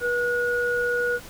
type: tone pair together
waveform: sine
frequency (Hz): 483.9 / 1450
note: B4 / F#6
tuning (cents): -35 / -35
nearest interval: octave + perfect fifth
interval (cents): 1900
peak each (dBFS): -24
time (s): 0-1.2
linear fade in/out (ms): 50
effects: pink hiss -43 dBFS RMS until 1.29 s